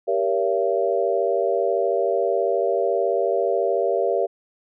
sine chord, G diminished seventh, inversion none, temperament just, 392 / 470.4 / 564.5 / 677.4 Hz, G4 / Bb4 / Db5 / Fb5, 0 / +16 / +31 / +47 cents, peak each -24 dBFS, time 0.07-4.27 s, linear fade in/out 20 ms, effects none

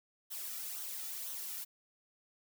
blue noise with flanger, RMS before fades -42 dBFS, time 0.3-1.65 s, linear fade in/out 20 ms, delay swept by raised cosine 0.41 to 1.91 ms, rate 2 Hz, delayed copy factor -0.55, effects none

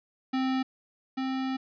square tone pair in turn, 261.6 / 263.1 Hz, C4 / C4, 0 / +10 cents, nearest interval unison, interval 10 cents, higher second, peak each -26 / -29 dBFS, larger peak first, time 0.33-0.63 / 1.17-1.57 s, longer second, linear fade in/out 10 ms, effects resampled to 11025 Hz + 11-bit

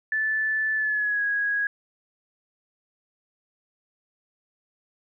sine tone with pitch glide, 1749 to 1655.6 Hz, A6 to G#6, -11 to -6 cents, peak -22 dBFS, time 0.12-1.67 s, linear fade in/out 2 ms, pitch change -95 cents, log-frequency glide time 0.75-1.23 s, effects none

